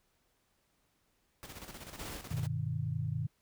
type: noise with tremolo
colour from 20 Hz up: pink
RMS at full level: -46 dBFS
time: 1.43-2.47 s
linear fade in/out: 0 ms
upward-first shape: square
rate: 16 Hz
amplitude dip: 55%
type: noise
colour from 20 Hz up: pink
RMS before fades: -44 dBFS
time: 1.98-2.19 s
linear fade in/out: 20 ms
type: chord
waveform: sine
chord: G augmented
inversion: none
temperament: just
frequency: 98 / 122.5 / 153.12 Hz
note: G2 / B2 / D#3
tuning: 0 / -14 / -27 cents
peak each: -38 / -36 / -36 dBFS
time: 2.31-3.27 s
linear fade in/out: 5 ms
effects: pink hiss -75 dBFS RMS until 3.41 s